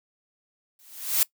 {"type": "noise with exponential growth", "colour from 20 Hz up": "blue", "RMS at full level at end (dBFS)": -18, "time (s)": [0.79, 1.23], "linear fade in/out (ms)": 2, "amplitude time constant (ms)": 95, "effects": ["noise-tail reverb RT60 0.1 s tail -21 dB re dry"]}